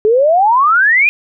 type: exponential sweep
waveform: sine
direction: up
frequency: 415.3 to 2500 Hz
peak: -7 dBFS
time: 0.05-1.09 s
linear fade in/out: 0 ms
effects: none